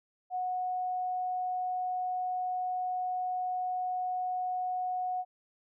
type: tone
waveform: sine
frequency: 733 Hz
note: F#5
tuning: 16 cents flat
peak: -30 dBFS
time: 0.3-5.25 s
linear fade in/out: 50 ms
effects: none